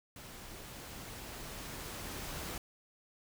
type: noise with level ramp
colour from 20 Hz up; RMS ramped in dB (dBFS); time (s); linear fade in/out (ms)
pink; -50 to -41; 0.16-2.58; 2
effects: none